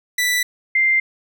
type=tone pair in turn; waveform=sawtooth / sine; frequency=1975.5 / 2093 Hz; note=B6 / C7; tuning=0 / 0 cents; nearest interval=minor second; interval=100 cents; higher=second; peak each=-13 dBFS; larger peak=neither; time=0.18-0.43 / 0.75-1 s; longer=neither; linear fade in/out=5 ms; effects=none